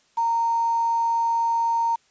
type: tone with quantisation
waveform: sine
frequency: 924 Hz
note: A#5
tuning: 16 cents flat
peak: -19 dBFS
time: 0.17-1.96 s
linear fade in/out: 10 ms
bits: 7
effects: white hiss -62 dBFS RMS until 2.1 s + resampled to 16000 Hz